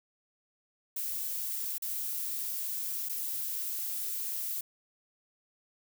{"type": "noise with dropouts", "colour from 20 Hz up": "violet", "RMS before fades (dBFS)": -35, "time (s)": [0.96, 4.61], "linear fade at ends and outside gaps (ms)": 5, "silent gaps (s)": [[1.782, 1.821], [3.088, 3.094]], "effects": []}